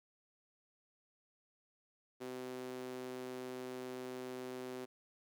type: tone with high-pass filter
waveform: sawtooth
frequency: 127.3 Hz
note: C3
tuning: 47 cents flat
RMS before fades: -45 dBFS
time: 2.2-4.86 s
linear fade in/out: 20 ms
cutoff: 330 Hz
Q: 3.2
effects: none